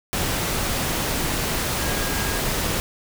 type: tone in noise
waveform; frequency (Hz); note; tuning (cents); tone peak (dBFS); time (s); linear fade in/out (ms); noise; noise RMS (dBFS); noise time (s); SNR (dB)
sine; 1632; G#6; -31; -33; 1.8-2.39; 0; pink; -24; 0.13-2.8; -12
effects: none